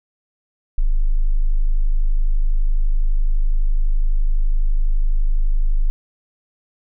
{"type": "tone", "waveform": "sine", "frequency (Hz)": 25.96, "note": "G#0", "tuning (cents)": 0, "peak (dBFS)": -12, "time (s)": [0.78, 5.9], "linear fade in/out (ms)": 0, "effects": []}